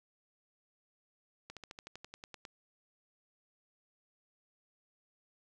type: slowing click train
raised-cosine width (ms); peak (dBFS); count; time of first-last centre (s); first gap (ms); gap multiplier
0.2; -29; 12; 1.5-2.452; 67; 1.05
effects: none